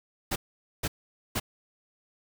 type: noise bursts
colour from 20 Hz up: pink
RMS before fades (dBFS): -29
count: 3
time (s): 0.31-1.4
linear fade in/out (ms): 10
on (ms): 50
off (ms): 470
effects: none